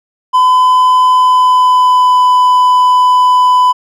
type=tone with pitch glide; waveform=triangle; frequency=1011 to 1000.5 Hz; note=B5 to B5; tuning=+40 to +22 cents; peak=-3 dBFS; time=0.33-3.73 s; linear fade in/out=20 ms; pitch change=-18 cents; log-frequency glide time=1.1-2.24 s; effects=none